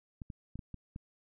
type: clicks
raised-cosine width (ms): 5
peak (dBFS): -30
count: 6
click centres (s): 0.218 / 0.302 / 0.556 / 0.592 / 0.743 / 0.961
effects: none